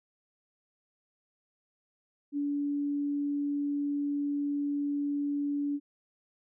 sine tone, 287.2 Hz, D4, 39 cents flat, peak -28 dBFS, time 2.32-5.8 s, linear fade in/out 50 ms, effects none

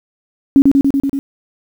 sine tone with echo, 276 Hz, C#4, 7 cents flat, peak -3 dBFS, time 0.56-0.62 s, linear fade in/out 0 ms, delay 95 ms, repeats 6, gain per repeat -2 dB, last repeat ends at 1.19 s, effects 7-bit

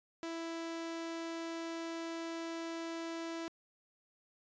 sawtooth tone, 330.9 Hz, E4, 7 cents sharp, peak -35 dBFS, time 0.23-3.48 s, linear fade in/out 0 ms, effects resampled to 16000 Hz

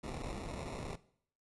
pink noise with sample-and-hold, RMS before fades -42 dBFS, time 0.03-0.96 s, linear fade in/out 10 ms, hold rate 1575 Hz, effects noise-tail reverb RT60 0.6 s tail -18 dB re dry + resampled to 24000 Hz

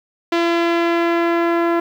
sawtooth tone with low-pass filter sweep, 339.1 Hz, E4, 49 cents sharp, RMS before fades -17 dBFS, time 0.32-1.8 s, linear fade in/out 5 ms, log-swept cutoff 3600 to 1500 Hz, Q 1.1, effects 8-bit

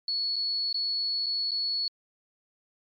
sine tone with dropouts, 4394 Hz, C#8, 16 cents flat, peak -26 dBFS, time 0.08-1.88 s, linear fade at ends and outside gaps 2 ms, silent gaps 0.359-0.363 / 0.728-0.743 / 1.261-1.265 / 1.509-1.516 s, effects MP3 48 kbps

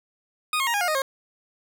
20% pulse tone with pitch steps, 1239 / 1078.6 / 939 / 817.4 / 711.6 / 619.5 / 539.3 Hz, D#6 / C#6 / A#5 / G#5 / F5 / D#5 / C#5, -8 / -48 / +12 / -28 / +32 / -8 / -48 cents, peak -17 dBFS, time 0.53-1.02 s, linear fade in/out 2 ms, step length 70 ms, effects none

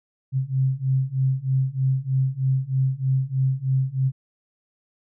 sine beating tone pair, 130.81 / 134.01 Hz, C3 / C3, 0 / +42 cents, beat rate 3.2 Hz, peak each -23 / -22 dBFS, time 0.32-4.12 s, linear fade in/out 50 ms, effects none

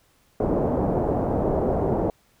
white low-pass noise, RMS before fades -23 dBFS, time 0.4-2.1 s, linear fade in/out 2 ms, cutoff 660 Hz, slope 24 dB/octave, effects pink hiss -62 dBFS RMS until 2.4 s

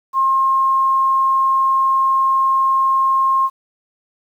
sine tone, 1068 Hz, C6, 35 cents sharp, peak -12 dBFS, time 0.13-3.5 s, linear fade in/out 50 ms, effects 8-bit

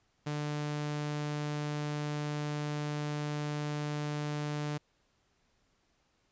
sawtooth tone, 148.4 Hz, D3, 18 cents sharp, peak -29 dBFS, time 0.26-4.78 s, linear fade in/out 10 ms, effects pink hiss -73 dBFS RMS until 6.31 s + resampled to 16000 Hz

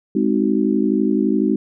sine chord, Ab dominant seventh, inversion none, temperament just, 207.7 / 259.6 / 311.5 / 373.8 Hz, Ab3 / C4 / Eb4 / Gb4, 0 / -13 / +2 / +18 cents, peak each -19 / -20 / -20 / -22 dBFS, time 0.15-1.56 s, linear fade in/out 5 ms, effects none

